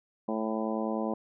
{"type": "harmonic tone with a mistuned harmonic", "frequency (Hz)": 110, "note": "A2", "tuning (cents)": 0, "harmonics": [2, 3, 4, 5, 6, 7, 8, 9], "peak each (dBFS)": [-32, -36, -38, -36, -39, -39, -44, -41], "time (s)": [0.28, 1.14], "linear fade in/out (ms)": 5, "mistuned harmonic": 9, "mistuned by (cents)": 18, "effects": []}